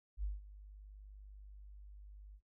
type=tone with ADSR envelope; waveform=sine; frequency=50.3 Hz; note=G1; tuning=45 cents sharp; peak=-34 dBFS; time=0.17-2.41 s; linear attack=66 ms; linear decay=170 ms; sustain=-17 dB; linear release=66 ms; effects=noise-tail reverb RT60 0.1 s tail -23 dB re dry